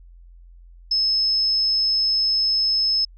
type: tone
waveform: sine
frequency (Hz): 5200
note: E8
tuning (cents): -24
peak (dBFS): -17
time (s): 0.91-3.05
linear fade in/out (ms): 5
effects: added 43 Hz sine -43 dBFS peak until 3.17 s